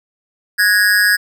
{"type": "tone with amplitude modulation", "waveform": "square", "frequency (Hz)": 1661.2, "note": "G#6", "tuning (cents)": 0, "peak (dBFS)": -7, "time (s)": [0.58, 1.17], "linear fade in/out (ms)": 20, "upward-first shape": "sine", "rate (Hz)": 198, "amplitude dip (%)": 85, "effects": []}